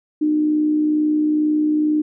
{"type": "tone with amplitude modulation", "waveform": "sine", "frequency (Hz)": 303.8, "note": "D#4", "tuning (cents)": -41, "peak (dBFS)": -13, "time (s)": [0.21, 2.02], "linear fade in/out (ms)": 10, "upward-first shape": "sine", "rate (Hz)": 62.2, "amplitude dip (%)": 35, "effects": []}